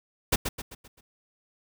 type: noise with echo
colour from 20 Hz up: pink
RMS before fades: -21 dBFS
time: 0.32-0.36 s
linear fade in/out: 10 ms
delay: 130 ms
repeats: 5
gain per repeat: -7 dB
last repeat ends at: 1.01 s
effects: none